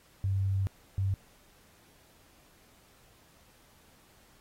sine tone bursts at uneven times, 96.9 Hz, G2, 20 cents flat, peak -26 dBFS, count 2, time 0.24-0.67 / 0.98-1.14 s, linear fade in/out 0 ms, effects pink hiss -62 dBFS RMS until 4.4 s + AAC 48 kbps

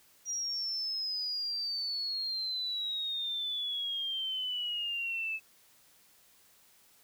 sine exponential sweep, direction down, 5760 to 2603 Hz, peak -32 dBFS, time 0.25-5.4 s, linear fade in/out 50 ms, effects white hiss -63 dBFS RMS until 7.03 s

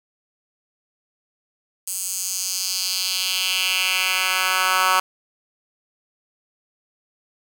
10% pulse tone with high-pass filter sweep, 186.3 Hz, F#3, 12 cents sharp, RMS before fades -22 dBFS, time 1.87-5 s, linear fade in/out 5 ms, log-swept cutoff 8500 to 1200 Hz, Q 2.1, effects none

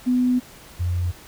sine tone pair in turn, 250 / 88.39 Hz, B3 / F2, +21 / +21 cents, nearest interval octave + tritone, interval 1800 cents, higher first, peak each -16 / -20 dBFS, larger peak first, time 0.06-0.4 / 0.79-1.12 s, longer first, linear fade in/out 20 ms, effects pink hiss -45 dBFS RMS until 1.27 s

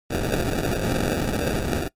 white noise with sample-and-hold, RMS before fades -24 dBFS, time 0.1-1.88 s, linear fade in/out 5 ms, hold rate 1050 Hz, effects noise-tail reverb RT60 0.1 s tail -21 dB re dry + MP3 64 kbps

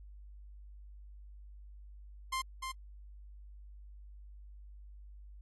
sawtooth tone with echo, 1051 Hz, C6, 7 cents sharp, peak -29 dBFS, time 2.32-2.42 s, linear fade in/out 10 ms, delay 300 ms, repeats 1, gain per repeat -5 dB, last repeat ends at 2.72 s, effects added 50 Hz sine -49 dBFS peak until 5.41 s + AAC 32 kbps

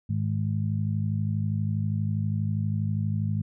harmonic tone, 52.4 Hz, G#1, 16 cents sharp, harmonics 2 / 3 / 4, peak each -26 / -30 / -32 dBFS, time 0.09-3.42 s, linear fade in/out 10 ms, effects none

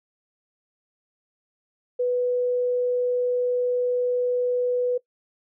sine tone, 493.9 Hz, B4, in tune, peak -20 dBFS, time 1.99-4.98 s, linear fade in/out 10 ms, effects noise-tail reverb RT60 0.1 s tail -21 dB re dry

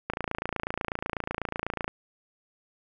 click train, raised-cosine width 0.5 ms, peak -14 dBFS, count 51, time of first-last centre 0.1-1.879 s, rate 28.1 Hz, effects none

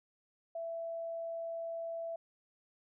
sine tone, 665 Hz, E5, 15 cents sharp, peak -37 dBFS, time 0.55-2.16 s, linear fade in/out 5 ms, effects none

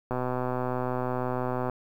click train, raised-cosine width 1 ms, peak -16 dBFS, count 201, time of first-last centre 0.11-1.697 s, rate 126 Hz, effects 9-bit

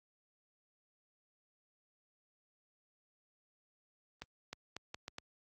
accelerating click train, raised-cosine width 0.2 ms, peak -25 dBFS, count 6, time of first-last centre 4.22-5.184 s, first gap 310 ms, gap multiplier 0.76, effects high-pass 60 Hz 12 dB/octave + Opus 32 kbps

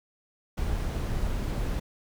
brown noise, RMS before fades -29 dBFS, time 0.57-1.8 s, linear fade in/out 10 ms, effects none

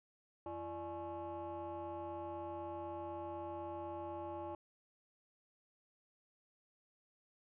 sine tone with frequency modulation, 592 Hz, D5, 14 cents sharp, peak -40 dBFS, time 0.46-4.55 s, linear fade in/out 2 ms, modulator 252 Hz, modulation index 1.5, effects tanh soft clip ceiling -39 dBFS

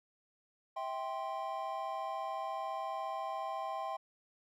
triangle chord, C major, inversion first, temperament equal with one note detuned, 649.8 / 784 / 1046.5 Hz, E5 / G5 / C6, -25 / 0 / 0 cents, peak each -40 / -38 / -39 dBFS, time 0.76-3.97 s, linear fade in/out 10 ms, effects none

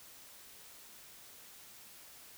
silence, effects white hiss -55 dBFS RMS until 2.37 s

